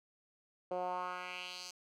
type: tone with band-pass filter sweep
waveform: 10% pulse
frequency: 180.6 Hz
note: F#3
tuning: 42 cents flat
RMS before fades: -41 dBFS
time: 0.71-1.71 s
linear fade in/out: 5 ms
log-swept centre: 530 to 5700 Hz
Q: 2.4
effects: none